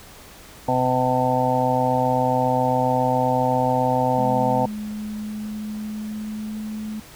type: harmonic tone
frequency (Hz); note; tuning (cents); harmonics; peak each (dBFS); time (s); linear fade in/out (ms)
127.4; C3; -46; 1 / 2 / 4 / 5 / 6 / 7; -26 / -25 / -24 / -26 / -24 / -23; 0.68-4.66; 5
type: tone with pitch glide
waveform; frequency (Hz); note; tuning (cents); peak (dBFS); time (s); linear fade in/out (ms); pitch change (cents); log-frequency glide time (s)
sine; 211.1 to 215.3; G#3 to A3; +29 to -37; -27; 4.18-7; 5; +34; 4.38-6.77
effects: pink hiss -44 dBFS RMS until 7.15 s